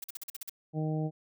blue noise bursts, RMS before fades -39 dBFS, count 8, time 0.02-0.496 s, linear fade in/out 5 ms, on 21 ms, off 44 ms
harmonic tone, 155.56 Hz, D#3, in tune, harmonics 1 / 2 / 3 / 4 / 5, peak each -30 / -36 / -40 / -42 / -44 dBFS, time 0.73-1.11 s, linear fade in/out 50 ms
effects none

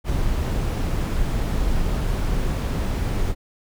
brown noise, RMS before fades -22 dBFS, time 0.04-3.35 s, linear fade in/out 50 ms, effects none

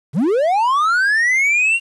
triangle linear sweep, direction up, 116.54 to 2794 Hz, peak -11 dBFS, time 0.13-1.8 s, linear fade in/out 50 ms, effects resampled to 24000 Hz + 8-bit

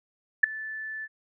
sine tone with ADSR envelope, 1751 Hz, A6, 9 cents flat, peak -10 dBFS, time 0.43-1.08 s, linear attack 9 ms, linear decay 6 ms, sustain -23 dB, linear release 40 ms, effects none

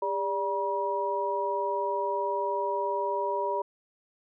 sine tone cluster, 402.5 / 584 / 961 Hz, G4 / D5 / B5, +46 / -10 / -48 cents, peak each -32 / -32 / -29 dBFS, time 0.02-3.62 s, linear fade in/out 5 ms, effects none

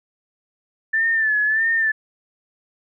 sine tone with vibrato, 1760 Hz, A6, in tune, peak -16 dBFS, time 0.93-1.92 s, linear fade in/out 10 ms, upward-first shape sine, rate 1.6 Hz, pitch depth 65 cents each way, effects none

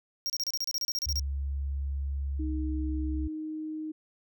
square tone bursts, 5588 Hz, F8, in tune, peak -29 dBFS, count 14, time 0.26-1.195 s, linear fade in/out 0 ms, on 38 ms, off 31 ms
sine tone with pitch glide, 69.3 to 68.58 Hz, C#2 to C#2, 0 to -18 cents, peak -29 dBFS, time 1.06-3.28 s, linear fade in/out 10 ms, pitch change -18 cents, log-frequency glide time 2.13-2.94 s
sine tone, 311.1 Hz, D#4, in tune, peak -33 dBFS, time 2.39-3.92 s, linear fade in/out 10 ms
effects none

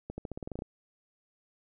accelerating click train, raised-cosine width 2 ms, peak -24 dBFS, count 11, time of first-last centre 0.1-0.621 s, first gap 80 ms, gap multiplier 0.9, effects none

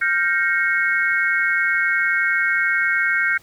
sine chord, G half-diminished seventh, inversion third, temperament equal with one note detuned, 1396.9 / 1568 / 1864.7 / 2191 Hz, F6 / G6 / Bb6 / Db7, 0 / 0 / 0 / -21 cents, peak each -24 / -20 / -23 / -22 dBFS, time 0.01-3.38 s, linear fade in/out 10 ms, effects pink hiss -51 dBFS RMS until 3.42 s

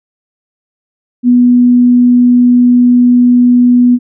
sine tone, 245.2 Hz, B3, 12 cents flat, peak -3 dBFS, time 1.23-3.99 s, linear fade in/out 50 ms, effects none

